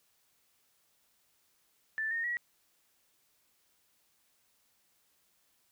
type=tone with pitch steps; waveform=sine; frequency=1763 / 1840 / 1920.3 Hz; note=A6 / A#6 / B6; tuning=+3 / -23 / -49 cents; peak=-31 dBFS; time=1.98-2.37 s; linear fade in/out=0 ms; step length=130 ms; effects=white hiss -72 dBFS RMS until 5.71 s